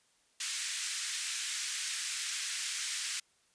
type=band-pass noise; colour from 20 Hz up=white; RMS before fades=-37 dBFS; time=0.4-3.2 s; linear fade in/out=5 ms; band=1600 to 9100 Hz; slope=24 dB/octave; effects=white hiss -70 dBFS RMS until 3.54 s + resampled to 22050 Hz